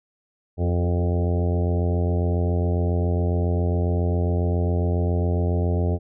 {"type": "harmonic tone with a mistuned harmonic", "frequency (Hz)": 87.31, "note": "F2", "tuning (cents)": 0, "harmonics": [1, 2, 3, 4, 5, 6, 7, 8, 9], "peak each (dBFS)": [-20, -28, -32, -32, -31, -38, -34, -39, -40], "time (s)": [0.57, 5.99], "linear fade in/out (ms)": 50, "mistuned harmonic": 4, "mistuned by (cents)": 27, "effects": []}